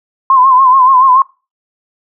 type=tone with vibrato; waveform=sine; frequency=1041 Hz; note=C6; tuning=9 cents flat; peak=-4 dBFS; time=0.3-1.22 s; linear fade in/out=2 ms; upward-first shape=sine; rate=7 Hz; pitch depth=73 cents each way; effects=noise-tail reverb RT60 0.3 s tail -22 dB re dry